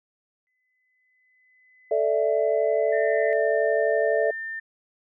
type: tone with exponential growth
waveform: sine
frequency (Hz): 2017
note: B6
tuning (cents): +36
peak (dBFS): -33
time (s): 0.47-3.33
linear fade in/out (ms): 0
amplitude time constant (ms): 620
type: chord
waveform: sine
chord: A suspended fourth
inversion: none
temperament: equal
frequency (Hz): 440 / 587.3 / 659.3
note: A4 / D5 / E5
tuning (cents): 0 / 0 / 0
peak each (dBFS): -24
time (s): 1.91-4.31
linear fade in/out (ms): 5
type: tone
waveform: sine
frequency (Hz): 1800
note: A6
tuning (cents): +39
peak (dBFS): -30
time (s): 2.92-4.6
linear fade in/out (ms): 10
effects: none